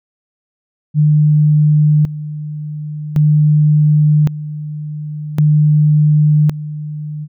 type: tone with tremolo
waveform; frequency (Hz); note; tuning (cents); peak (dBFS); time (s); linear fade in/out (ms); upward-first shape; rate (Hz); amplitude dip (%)
sine; 150.8; D3; +46; -7; 0.94-7.28; 50; square; 0.45; 80
effects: none